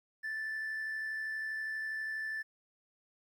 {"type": "tone with amplitude modulation", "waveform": "triangle", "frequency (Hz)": 1758, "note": "A6", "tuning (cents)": -2, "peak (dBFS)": -31, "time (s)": [0.23, 2.43], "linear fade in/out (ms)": 20, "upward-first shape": "sine", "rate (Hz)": 72.4, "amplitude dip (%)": 35, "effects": ["tanh soft clip ceiling -30 dBFS", "12-bit"]}